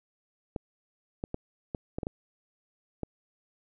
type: clicks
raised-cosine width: 2 ms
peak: -19 dBFS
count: 8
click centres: 0.562 / 1.239 / 1.344 / 1.748 / 1.985 / 2.032 / 2.069 / 3.033 s
effects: none